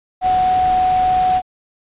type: tone in noise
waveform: sine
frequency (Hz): 740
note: F#5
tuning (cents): 0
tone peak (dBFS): -12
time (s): 0.21-1.42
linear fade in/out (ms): 50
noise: pink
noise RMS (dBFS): -29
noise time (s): 0.21-1.42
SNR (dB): +14
effects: resampled to 8000 Hz